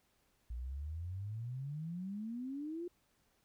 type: exponential sweep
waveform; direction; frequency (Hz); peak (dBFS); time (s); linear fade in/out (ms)
sine; up; 56.9 to 357.5; -39; 0.5-2.88; 5
effects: pink hiss -75 dBFS RMS until 3.44 s